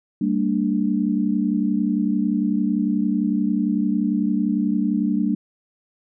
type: chord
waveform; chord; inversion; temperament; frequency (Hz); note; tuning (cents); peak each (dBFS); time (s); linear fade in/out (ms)
sine; G minor; none; equal with one note detuned; 196 / 227.2 / 293.7; G3 / Bb3 / D4; 0 / -44 / 0; -22 / -22 / -23; 0.21-5.35; 5
effects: none